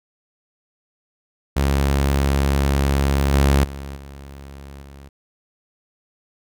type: tone with level steps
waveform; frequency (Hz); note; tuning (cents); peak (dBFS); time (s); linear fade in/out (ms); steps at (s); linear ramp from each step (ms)
sawtooth; 69.3; C#2; 0; -12 / -9 / -26 / -32 / -35; 1.56-5.09; 10; 3.33 / 3.64 / 3.96 / 4.82; 5
effects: none